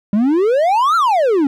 triangle exponential two-way sweep, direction up then down, 196 to 1397 to 264.4 Hz, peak -9 dBFS, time 0.13-1.47 s, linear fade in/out 2 ms, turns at 0.96 s, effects none

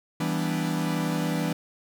45% pulse chord, E minor seventh, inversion none, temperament equal, 164.81 / 196 / 246.9 / 293.7 Hz, E3 / G3 / B3 / D4, 0 / 0 / 0 / 0 cents, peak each -28 / -32 / -33 / -31 dBFS, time 0.2-1.53 s, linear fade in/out 5 ms, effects none

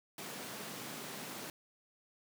pink high-pass noise, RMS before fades -45 dBFS, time 0.18-1.5 s, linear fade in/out 2 ms, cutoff 150 Hz, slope 24 dB/octave, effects none

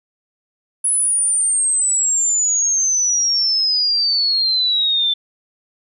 sine exponential sweep, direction down, 10320 to 3520 Hz, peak -14 dBFS, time 0.84-5.14 s, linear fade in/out 10 ms, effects none

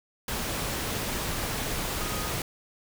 sine tone in noise, 1244.5 Hz, D#6, in tune, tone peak -39 dBFS, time 2.01-2.31 s, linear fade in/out 2 ms, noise pink, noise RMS -31 dBFS, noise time 0.28-2.42 s, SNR -11 dB, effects none

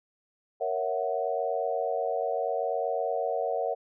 sine chord, F# dominant seventh, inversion first, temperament equal, 466.2 / 554.4 / 659.3 / 740 Hz, A#4 / C#5 / E5 / F#5, 0 / 0 / 0 / 0 cents, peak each -32 dBFS, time 0.6-3.75 s, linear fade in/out 20 ms, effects none

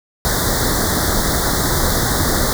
pink band-stop noise, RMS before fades -17 dBFS, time 0.25-2.53 s, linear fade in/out 0 ms, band 2000 to 3500 Hz, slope 96 dB/octave, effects none

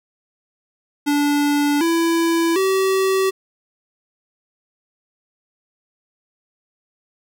square tone with pitch steps, 290 / 333.1 / 382.7 Hz, D4 / E4 / G4, -22 / +18 / -42 cents, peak -16 dBFS, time 1.06-3.31 s, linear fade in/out 20 ms, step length 750 ms, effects none

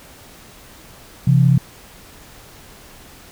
sine tone pair together, 132.2 / 167.96 Hz, C3 / E3, +18 / +33 cents, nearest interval major third, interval 415 cents, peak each -11 / -15 dBFS, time 1.27-1.58 s, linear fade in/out 5 ms, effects pink hiss -43 dBFS RMS until 3.31 s

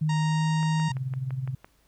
sine tone with pitch glide, 154.5 to 158.11 Hz, D#3 to D#3, -12 to +28 cents, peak -22 dBFS, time 0.01-0.89 s, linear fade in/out 10 ms, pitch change +40 cents, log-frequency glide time 0.12-0.45 s
harmonic tone, 932.3 Hz, A#5, in tune, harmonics 1 / 2 / 3 / 4 / 5 / 6 / 7 / 8 / 9, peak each -32 / -38 / -42 / -44 / -46 / -48 / -49 / -50 / -51 dBFS, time 0.09-0.92 s, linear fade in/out 5 ms
click train, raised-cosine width 0.5 ms, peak -28 dBFS, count 7, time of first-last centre 0.63-1.645 s, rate 5.91 Hz
sine tone with tremolo, 130.81 Hz, C3, in tune, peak -25 dBFS, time 0.9-1.55 s, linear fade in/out 5 ms, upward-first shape sine, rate 19 Hz, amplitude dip 65%
effects added 50 Hz sine -66 dBFS peak until 1.87 s + pink hiss -66 dBFS RMS until 1.87 s

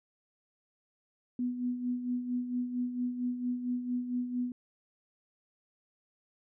sine tone with tremolo, 246.9 Hz, B3, in tune, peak -28 dBFS, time 1.39-4.52 s, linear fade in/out 2 ms, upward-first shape sine, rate 4.4 Hz, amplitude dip 60%, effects none

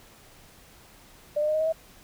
sine tone with pitch steps, 594 / 604 / 614.2 / 624.6 / 635.2 / 645.9 Hz, D5 / D5 / D#5 / D#5 / D#5 / E5, +20 / +48 / -23 / +7 / +36 / -35 cents, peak -22 dBFS, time 1.36-1.726 s, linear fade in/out 10 ms, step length 61 ms, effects pink hiss -53 dBFS RMS until 2.03 s

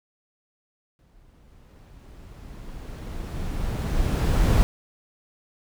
brown noise with exponential growth, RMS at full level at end -17 dBFS, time 0.99-4.63 s, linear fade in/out 0 ms, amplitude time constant 790 ms, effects none

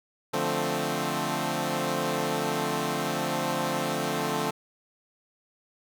10% pulse chord, D minor seventh, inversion none, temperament equal, 146.83 / 174.61 / 220 / 261.6 Hz, D3 / F3 / A3 / C4, 0 / 0 / 0 / 0 cents, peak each -24 dBFS, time 0.33-4.51 s, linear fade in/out 10 ms, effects none

